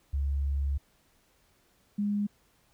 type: tone pair in turn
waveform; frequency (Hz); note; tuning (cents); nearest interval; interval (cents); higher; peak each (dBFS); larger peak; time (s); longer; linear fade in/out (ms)
sine; 69.8 / 205.2; C#2 / G#3; +13 / -21; octave + perfect fifth; 1866; second; -26; neither; 0.13-0.78 / 1.98-2.27; first; 10
effects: pink hiss -67 dBFS RMS until 2.73 s